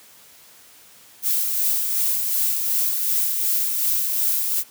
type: noise with tremolo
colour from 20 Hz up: violet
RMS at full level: -20 dBFS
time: 1.22-4.64 s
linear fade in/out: 50 ms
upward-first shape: sine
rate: 2.7 Hz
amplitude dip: 35%
effects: white hiss -49 dBFS RMS until 4.7 s + high-pass 80 Hz 12 dB/octave